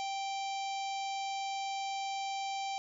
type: harmonic tone with a mistuned harmonic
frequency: 784 Hz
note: G5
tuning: in tune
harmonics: 1 / 3 / 4 / 5 / 6 / 7 / 8 / 9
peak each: -35 / -45 / -47 / -49 / -51 / -52 / -53 / -54 dBFS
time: 0-2.78 s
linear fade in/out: 0 ms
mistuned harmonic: 6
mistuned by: -16 cents
effects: none